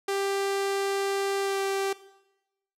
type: tone with pitch glide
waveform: sawtooth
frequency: 394.4 to 391 Hz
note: G4 to G4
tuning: +11 to -4 cents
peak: -22 dBFS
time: 0.08-1.93 s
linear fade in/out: 5 ms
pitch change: -15 cents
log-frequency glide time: 1.41-1.6 s
effects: noise-tail reverb RT60 0.9 s tail -17 dB re dry + low-pass 12000 Hz 12 dB/octave